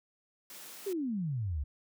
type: high-pass noise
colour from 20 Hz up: white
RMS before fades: -48 dBFS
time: 0.5-0.93 s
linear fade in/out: 2 ms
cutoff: 160 Hz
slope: 96 dB/octave
type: exponential sweep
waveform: sine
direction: down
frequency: 415.3 to 65.41 Hz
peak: -31 dBFS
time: 0.86-1.64 s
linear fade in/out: 10 ms
effects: none